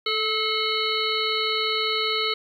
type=harmonic tone with a mistuned harmonic; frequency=432.6 Hz; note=A4; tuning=29 cents flat; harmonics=1 / 3 / 5 / 7 / 9 / 10; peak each=-29 / -29 / -29 / -29 / -29 / -29 dBFS; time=0.06-2.34 s; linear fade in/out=5 ms; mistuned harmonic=1; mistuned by=+19 cents; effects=9-bit